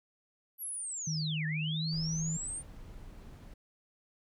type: linear two-way sweep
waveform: sine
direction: down then up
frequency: 11840 to 1692 to 9040 Hz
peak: -36 dBFS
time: 0.58-2.63 s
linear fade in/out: 50 ms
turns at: 1.46 s
type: tone with pitch glide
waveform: sine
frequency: 155.56 to 159.47 Hz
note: D#3 to D#3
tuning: 0 to +43 cents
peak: -32 dBFS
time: 1.07-2.37 s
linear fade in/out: 5 ms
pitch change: +43 cents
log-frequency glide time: 1.67-1.82 s
type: noise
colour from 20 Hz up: brown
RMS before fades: -48 dBFS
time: 1.92-3.54 s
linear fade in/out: 5 ms
effects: none